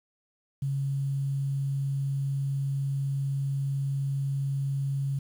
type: tone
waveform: sine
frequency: 137.9 Hz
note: C#3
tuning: 9 cents flat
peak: -26 dBFS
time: 0.62-5.19 s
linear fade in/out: 5 ms
effects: 9-bit